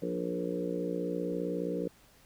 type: harmonic tone with a mistuned harmonic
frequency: 59.4 Hz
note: A#1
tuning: 33 cents sharp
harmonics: 3 / 4 / 5 / 6 / 7 / 8 / 9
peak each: -37 / -46 / -37 / -41 / -40 / -36 / -41 dBFS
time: 0.02-1.88 s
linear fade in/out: 5 ms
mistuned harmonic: 7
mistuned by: +18 cents
effects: pink hiss -61 dBFS RMS until 2.25 s